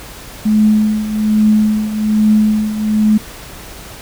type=tone with tremolo; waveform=sine; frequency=214.1 Hz; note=A3; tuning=47 cents flat; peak=-6 dBFS; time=0.45-3.18 s; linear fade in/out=10 ms; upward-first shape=triangle; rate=1.2 Hz; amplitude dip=75%; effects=added 50 Hz sine -40 dBFS peak until 4.01 s + pink hiss -33 dBFS RMS until 4.01 s